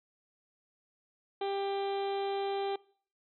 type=harmonic tone; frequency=395.5 Hz; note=G4; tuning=15 cents sharp; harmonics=1 / 2 / 3 / 4 / 5 / 6 / 7 / 8 / 9 / 10; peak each=-33 / -35 / -48 / -53 / -55 / -50 / -58 / -49 / -53 / -51 dBFS; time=1.41-2.76 s; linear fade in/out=5 ms; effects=noise-tail reverb RT60 0.5 s tail -23 dB re dry